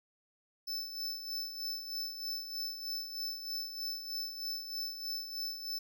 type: tone with tremolo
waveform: square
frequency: 5274 Hz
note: E8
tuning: in tune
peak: -35 dBFS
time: 0.67-5.79 s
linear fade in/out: 10 ms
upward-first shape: sine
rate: 3.2 Hz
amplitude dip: 60%
effects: none